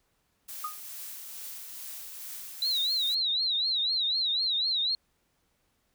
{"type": "noise with tremolo", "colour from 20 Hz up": "blue", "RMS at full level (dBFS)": -40, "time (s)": [0.48, 3.15], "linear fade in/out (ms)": 10, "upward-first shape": "triangle", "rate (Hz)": 2.3, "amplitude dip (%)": 35}
{"type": "tone with exponential decay", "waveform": "sine", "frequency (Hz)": 1234, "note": "D#6", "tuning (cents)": -15, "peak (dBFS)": -28, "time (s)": [0.64, 0.8], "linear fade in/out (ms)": 5, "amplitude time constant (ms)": 33}
{"type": "tone with vibrato", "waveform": "sine", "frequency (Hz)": 3951, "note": "B7", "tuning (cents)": 0, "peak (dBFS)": -25, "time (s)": [2.62, 4.95], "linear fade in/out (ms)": 2, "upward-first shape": "triangle", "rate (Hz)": 4, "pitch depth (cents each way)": 160}
{"effects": ["pink hiss -73 dBFS RMS until 5.94 s"]}